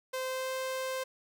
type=tone with pitch glide; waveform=sawtooth; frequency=518 to 521.9 Hz; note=C5 to C5; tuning=-17 to -4 cents; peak=-29 dBFS; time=0.13-1.04 s; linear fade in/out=10 ms; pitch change=+13 cents; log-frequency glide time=0.27-0.53 s; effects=none